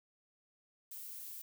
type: noise with amplitude modulation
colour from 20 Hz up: violet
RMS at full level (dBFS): -45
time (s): 0.91-1.42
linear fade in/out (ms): 5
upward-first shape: sine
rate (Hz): 203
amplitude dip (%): 45
effects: none